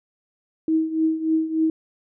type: tone with tremolo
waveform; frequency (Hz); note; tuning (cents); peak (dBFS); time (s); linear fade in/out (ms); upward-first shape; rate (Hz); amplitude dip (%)
sine; 319.1; D#4; +44; -15; 0.68-1.7; 2; triangle; 3.4; 80
effects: none